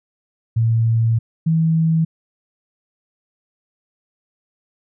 sine tone pair in turn, 114 / 161.97 Hz, A#2 / E3, -38 / -30 cents, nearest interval tritone, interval 608 cents, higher second, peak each -13 dBFS, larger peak neither, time 0.56-1.19 / 1.46-2.05 s, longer first, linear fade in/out 10 ms, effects none

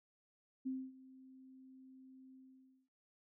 sine tone with ADSR envelope, 261.6 Hz, C4, in tune, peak -36 dBFS, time 0.65-2.89 s, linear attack 18 ms, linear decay 250 ms, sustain -20 dB, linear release 550 ms, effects none

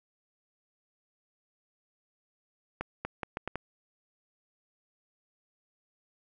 accelerating click train, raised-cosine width 0.5 ms, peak -18 dBFS, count 6, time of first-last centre 2.81-3.556 s, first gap 240 ms, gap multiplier 0.76, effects none

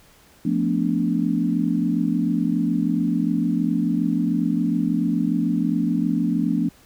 sine chord, B half-diminished seventh, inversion second, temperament equal with one note detuned, 174.61 / 220 / 246.9 / 289.8 Hz, F3 / A3 / B3 / D4, 0 / 0 / 0 / -23 cents, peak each -24 dBFS, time 0.45-6.69 s, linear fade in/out 5 ms, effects pink hiss -53 dBFS RMS until 6.85 s

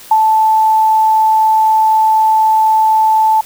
sine tone with ADSR envelope, 876 Hz, A5, 8 cents flat, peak -4 dBFS, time 0.11-3.41 s, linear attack 5 ms, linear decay 50 ms, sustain -3 dB, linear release 5 ms, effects white hiss -36 dBFS RMS until 3.45 s

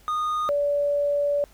triangle / sine tone pair in turn, 1231 / 576.3 Hz, D#6 / D5, -19 / -33 cents, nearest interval octave + minor second, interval 1314 cents, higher first, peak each -21 / -20 dBFS, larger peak second, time 0.08-0.49 / 0.49-1.44 s, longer second, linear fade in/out 0 ms, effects added 50 Hz sine -54 dBFS peak until 1.53 s + pink hiss -56 dBFS RMS until 1.53 s

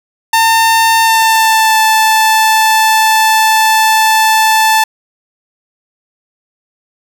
sawtooth tone with pitch glide, 900 to 877.9 Hz, A5 to A5, +39 to -4 cents, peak -3 dBFS, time 0.33-4.84 s, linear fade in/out 5 ms, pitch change -43 cents, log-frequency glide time 1.04-1.8 s, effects none

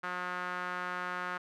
sawtooth tone with band-pass filter, 180 Hz, F#3, 47 cents flat, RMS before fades -37 dBFS, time 0.03-1.38 s, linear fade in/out 10 ms, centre 1400 Hz, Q 2.8, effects none

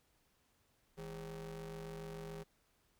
35% pulse ring-modulated tone, 123 Hz, B2, 7 cents flat, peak -40 dBFS, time 0.97-2.44 s, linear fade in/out 20 ms, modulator 284 Hz, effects pink hiss -75 dBFS RMS until 2.99 s

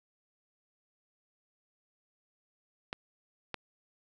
clicks, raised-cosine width 0.3 ms, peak -19 dBFS, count 2, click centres 2.929 / 3.543 s, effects none

